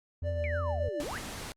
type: tone with vibrato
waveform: triangle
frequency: 83.8 Hz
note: E2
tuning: 29 cents sharp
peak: -29 dBFS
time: 0.22-0.89 s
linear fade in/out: 5 ms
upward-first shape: triangle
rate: 3.2 Hz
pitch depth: 83 cents each way
type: tone with tremolo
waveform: triangle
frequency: 587.3 Hz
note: D5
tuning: in tune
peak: -29 dBFS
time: 0.23-1.05 s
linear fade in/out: 50 ms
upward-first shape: sine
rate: 6.9 Hz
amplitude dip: 45%
type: exponential two-way sweep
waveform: sine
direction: down then up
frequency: 2400 to 273.6 to 2064 Hz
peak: -36 dBFS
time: 0.44-1.18 s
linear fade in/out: 0 ms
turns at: 1.02 s
type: noise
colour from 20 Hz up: pink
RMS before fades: -40 dBFS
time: 1-1.52 s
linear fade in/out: 0 ms
effects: low-pass 11000 Hz 12 dB/octave + Opus 48 kbps